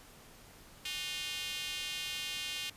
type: tone with high-pass filter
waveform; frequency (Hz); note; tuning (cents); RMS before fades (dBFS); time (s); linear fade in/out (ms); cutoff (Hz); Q
square; 165.2; E3; +4; -39; 0.85-2.7; 5; 2900; 2.7
effects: pink hiss -56 dBFS RMS until 2.76 s + resampled to 32000 Hz

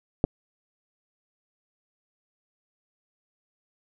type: clicks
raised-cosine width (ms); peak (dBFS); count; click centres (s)
2; -6 / -19; 2; 0.241 / 0.248
effects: none

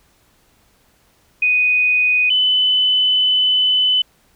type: tone pair in turn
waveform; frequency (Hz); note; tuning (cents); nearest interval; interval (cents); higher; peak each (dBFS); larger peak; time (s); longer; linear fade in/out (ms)
sine; 2489 / 3013; D#7 / F#7; 0 / +31; minor third; 331; second; -12; neither; 1.42-2.3 / 2.3-4.02; second; 5
effects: pink hiss -57 dBFS RMS until 4.35 s

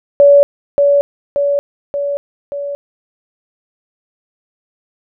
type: tone with echo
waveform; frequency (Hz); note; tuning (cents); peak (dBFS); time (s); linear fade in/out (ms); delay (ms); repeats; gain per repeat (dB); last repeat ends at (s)
sine; 569; C#5; +45; -3; 0.2-0.43; 0; 580; 4; -4; 2.75
effects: none

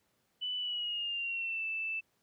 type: tone with pitch glide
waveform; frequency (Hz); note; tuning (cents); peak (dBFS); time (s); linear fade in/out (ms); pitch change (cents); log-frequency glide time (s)
sine; 2985 to 2644; F#7 to E7; +15 to +5; -33; 0.41-2.01; 20; -210; 0.57-1.65
effects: pink hiss -75 dBFS RMS until 2.22 s + high-pass 100 Hz 12 dB/octave

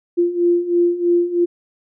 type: beating tone pair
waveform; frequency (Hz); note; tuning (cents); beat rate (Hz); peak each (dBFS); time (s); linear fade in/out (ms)
sine; 345.6 / 348.7; F4 / F4; -18 / -3; 3.1; -19 / -15; 0.17-1.46; 20
effects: none

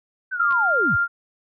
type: linear sweep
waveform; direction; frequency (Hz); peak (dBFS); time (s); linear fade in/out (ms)
sine; down; 1559 to 59.8; -23; 0.31-0.97; 20
type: tone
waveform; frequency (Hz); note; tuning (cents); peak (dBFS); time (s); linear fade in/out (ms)
sine; 1396.9; F6; 0; -17; 0.36-1.08; 50
type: clicks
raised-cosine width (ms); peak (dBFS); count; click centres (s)
0.3; -23; 2; 0.51 / 0.524
effects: none

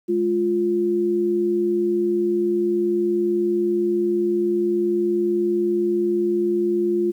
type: tone pair together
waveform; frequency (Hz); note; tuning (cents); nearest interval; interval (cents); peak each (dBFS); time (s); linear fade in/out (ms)
sine; 209.5 / 350; G#3 / F4; +15 / +4; major sixth; 889; -26 / -18; 0.08-7.12; 20
effects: 9-bit

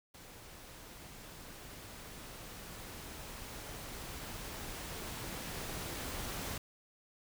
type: noise with level ramp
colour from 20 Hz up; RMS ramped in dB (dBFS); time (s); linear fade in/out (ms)
pink; -53 to -40; 0.14-6.58; 5
effects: none

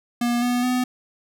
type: tone with pitch steps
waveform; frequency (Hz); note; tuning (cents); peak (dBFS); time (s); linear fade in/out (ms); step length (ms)
square; 239.4 / 245 / 250.7; A#3 / B3 / B3; +46 / -14 / +26; -20; 0.21-0.84; 5; 210
effects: none

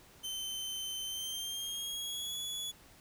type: tone with pitch glide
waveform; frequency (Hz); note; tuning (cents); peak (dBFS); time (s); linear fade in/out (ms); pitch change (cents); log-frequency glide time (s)
sawtooth; 3081 to 3399; G7 to G#7; -31 to +39; -34; 0.23-2.72; 20; +170; 1.05-2.39
effects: pink hiss -59 dBFS RMS until 3 s

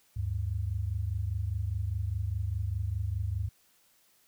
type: tone pair together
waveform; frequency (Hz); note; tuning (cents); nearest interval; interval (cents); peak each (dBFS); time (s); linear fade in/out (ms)
sine; 75.8 / 100.73; D#2 / G2; -45 / +48; perfect fourth; 493; -33 / -31; 0.16-3.49; 10
effects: white hiss -66 dBFS RMS until 4.27 s

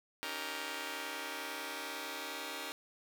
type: chord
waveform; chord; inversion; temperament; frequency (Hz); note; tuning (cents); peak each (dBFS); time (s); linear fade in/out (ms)
5% pulse; Eb dominant seventh; third; just; 280 / 311.1 / 388.9 / 466.7; Db4 / Eb4 / G4 / Bb4; +18 / 0 / -14 / +2; -34 / -34 / -35 / -33; 0.23-2.72; 0
effects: none

